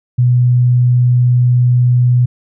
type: tone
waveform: sine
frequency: 123.47 Hz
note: B2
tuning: in tune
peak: -7 dBFS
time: 0.18-2.26 s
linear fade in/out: 10 ms
effects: none